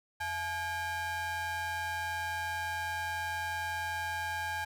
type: ring-modulated tone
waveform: square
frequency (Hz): 384.9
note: G4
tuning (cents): -32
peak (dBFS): -31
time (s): 0.2-4.65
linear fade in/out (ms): 10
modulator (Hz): 1240
effects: none